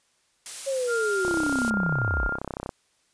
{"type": "noise", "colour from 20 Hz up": "blue", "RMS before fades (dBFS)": -33, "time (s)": [0.46, 1.7], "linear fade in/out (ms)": 0}
{"type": "linear sweep", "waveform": "sine", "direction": "down", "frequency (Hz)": [554.4, 34.95], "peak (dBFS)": -24, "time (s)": [0.66, 2.29], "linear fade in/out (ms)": 20}
{"type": "tone", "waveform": "sine", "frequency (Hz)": 1400, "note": "F6", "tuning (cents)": 4, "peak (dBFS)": -26, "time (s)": [0.87, 2.39], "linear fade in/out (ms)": 50}
{"type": "click train", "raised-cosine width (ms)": 1, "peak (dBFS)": -17, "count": 48, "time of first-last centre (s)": [1.25, 2.692], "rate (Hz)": 32.6}
{"effects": ["white hiss -67 dBFS RMS until 3.13 s", "resampled to 22050 Hz"]}